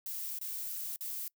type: noise with dropouts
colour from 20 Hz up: violet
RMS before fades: -39 dBFS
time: 0.06-1.28 s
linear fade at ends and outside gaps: 2 ms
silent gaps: 0.388-0.412 / 0.961-1.008 s
effects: noise-tail reverb RT60 0.1 s tail -25 dB re dry